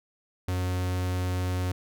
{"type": "tone", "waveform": "45% pulse", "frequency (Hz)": 91.1, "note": "F#2", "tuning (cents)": -26, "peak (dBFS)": -26, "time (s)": [0.48, 1.72], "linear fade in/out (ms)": 5, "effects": []}